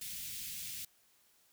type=band-stop noise; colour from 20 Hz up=white; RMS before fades=-43 dBFS; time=0.01-0.85 s; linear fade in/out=5 ms; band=210 to 2200 Hz; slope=24 dB/octave; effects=white hiss -69 dBFS RMS until 1.52 s